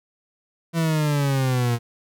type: exponential sweep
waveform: 40% pulse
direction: down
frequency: 168 to 116.5 Hz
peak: -18 dBFS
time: 0.73-1.79 s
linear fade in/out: 50 ms
effects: none